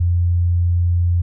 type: tone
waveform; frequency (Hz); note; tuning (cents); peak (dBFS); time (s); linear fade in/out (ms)
sine; 87.1; F2; -4; -13; 0-1.22; 10
effects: none